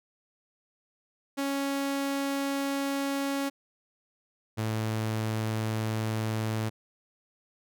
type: tone pair in turn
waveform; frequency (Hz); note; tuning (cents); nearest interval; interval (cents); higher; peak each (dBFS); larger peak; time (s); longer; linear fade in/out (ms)
sawtooth; 277.2 / 110.01; C#4 / A2; 0 / 0; octave + major third; 1600; first; -24; neither; 1.37-3.5 / 4.57-6.7; neither; 20
effects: none